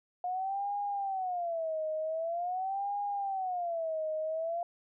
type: tone with vibrato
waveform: sine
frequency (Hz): 713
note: F5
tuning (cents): +36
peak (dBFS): -31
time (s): 0.24-4.63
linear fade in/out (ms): 2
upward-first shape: sine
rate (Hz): 0.45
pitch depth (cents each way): 230
effects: none